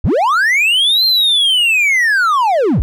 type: linear two-way sweep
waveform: triangle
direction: up then down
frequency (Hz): 31.72 to 4203 to 31.72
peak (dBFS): -8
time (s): 0.04-2.82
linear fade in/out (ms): 0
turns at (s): 1.05
effects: none